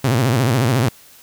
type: tone with vibrato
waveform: sawtooth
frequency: 123.47 Hz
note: B2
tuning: in tune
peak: -10 dBFS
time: 0.04-0.89 s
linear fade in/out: 5 ms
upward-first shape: sine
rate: 14 Hz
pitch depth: 200 cents each way
effects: white hiss -46 dBFS RMS until 1.22 s